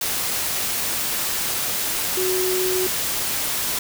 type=tone in noise; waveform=sine; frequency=369.8 Hz; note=F#4; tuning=1 cent flat; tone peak=-21 dBFS; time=2.17-2.87 s; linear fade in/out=5 ms; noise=white; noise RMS=-24 dBFS; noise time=0.01-3.79 s; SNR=0 dB; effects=none